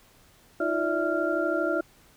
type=tone cluster; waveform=sine; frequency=317.1 / 349.6 / 582 / 652 / 1389 Hz; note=D#4 / F4 / D5 / E5 / F6; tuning=+33 / +2 / -16 / -19 / -10 cents; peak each=-30 dBFS; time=0.6-1.81 s; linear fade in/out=5 ms; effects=pink hiss -58 dBFS RMS until 2.16 s